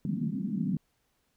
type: band-pass noise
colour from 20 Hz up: pink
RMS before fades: -31 dBFS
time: 0.05-0.77 s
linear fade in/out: 2 ms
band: 160 to 250 Hz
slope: 48 dB/octave
effects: pink hiss -74 dBFS RMS until 1.36 s